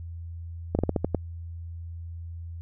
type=slowing click train; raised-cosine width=2 ms; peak=-10 dBFS; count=7; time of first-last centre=0.75-1.147 s; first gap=39 ms; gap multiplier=1.21; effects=added 84 Hz sine -35 dBFS peak until 2.61 s